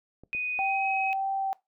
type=clicks; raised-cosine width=2 ms; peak=-34 dBFS; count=2; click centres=0.236 / 0.349 s
type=tone with pitch glide; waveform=sine; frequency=2489 to 2541 Hz; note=D#7 to D#7; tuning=0 to +36 cents; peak=-28 dBFS; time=0.33-1.13 s; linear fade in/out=0 ms; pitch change=+36 cents; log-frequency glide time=0.61-0.86 s
type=tone with vibrato; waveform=sine; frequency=775 Hz; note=G5; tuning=20 cents flat; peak=-26 dBFS; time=0.59-1.53 s; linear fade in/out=0 ms; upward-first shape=sine; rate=1.7 Hz; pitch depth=10 cents each way
effects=noise-tail reverb RT60 0.2 s tail -21 dB re dry